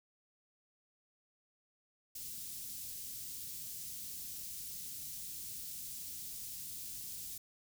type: band-stop noise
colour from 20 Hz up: white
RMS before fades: -45 dBFS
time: 2.15-7.38 s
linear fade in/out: 5 ms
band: 180 to 5000 Hz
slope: 12 dB/octave
effects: none